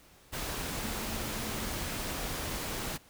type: tone in noise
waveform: sine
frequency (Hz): 220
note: A3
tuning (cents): 0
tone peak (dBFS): -42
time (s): 0.79-1.7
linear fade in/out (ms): 20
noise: pink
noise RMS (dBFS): -36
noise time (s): 0.32-2.98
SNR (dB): -9
effects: pink hiss -59 dBFS RMS until 3.09 s